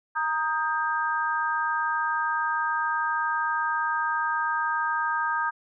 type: chord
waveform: sine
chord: Eb major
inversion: second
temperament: equal with one note detuned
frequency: 932.3 / 1244.5 / 1591.7 Hz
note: Bb5 / Eb6 / G6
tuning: 0 / 0 / +26 cents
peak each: -28 dBFS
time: 0.15-5.51 s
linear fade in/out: 20 ms
effects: none